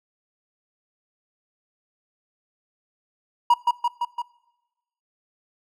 triangle tone with echo, 958 Hz, A#5, 47 cents sharp, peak -10 dBFS, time 3.5-3.54 s, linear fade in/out 5 ms, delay 170 ms, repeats 4, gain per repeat -3 dB, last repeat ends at 4.22 s, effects noise-tail reverb RT60 1.0 s tail -22 dB re dry

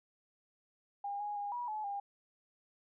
sine tone with pitch steps, 807 / 828 / 815 / 968 / 856 / 804 Hz, G#5 / G#5 / G#5 / B5 / A5 / G5, -50 / -5 / -33 / -35 / -48 / +44 cents, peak -36 dBFS, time 1.04-2 s, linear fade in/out 5 ms, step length 160 ms, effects none

